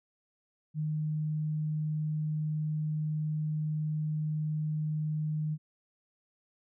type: tone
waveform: sine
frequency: 153.6 Hz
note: D#3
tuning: 22 cents flat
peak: -29 dBFS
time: 0.74-5.58 s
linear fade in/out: 50 ms
effects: none